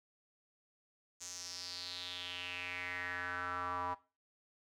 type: tone with band-pass filter sweep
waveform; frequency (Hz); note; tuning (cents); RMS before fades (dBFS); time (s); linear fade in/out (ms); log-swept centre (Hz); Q
square; 89.4; F2; +41; -42; 1.2-3.95; 20; 6700 to 1000; 4.9
effects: noise-tail reverb RT60 0.3 s tail -17 dB re dry